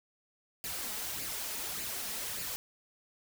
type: noise with flanger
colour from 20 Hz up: white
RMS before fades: -38 dBFS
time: 0.64-2.56 s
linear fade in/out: 0 ms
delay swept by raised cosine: 0.42 to 4.72 ms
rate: 1.7 Hz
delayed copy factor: +0.55
effects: none